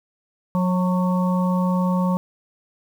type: harmonic tone with a mistuned harmonic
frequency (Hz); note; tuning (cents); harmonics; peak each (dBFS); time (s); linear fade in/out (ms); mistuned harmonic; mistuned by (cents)
181.7; F#3; -31; 1 / 3 / 5 / 6; -18 / -28 / -29 / -30; 0.55-2.17; 0; 6; +27
effects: 8-bit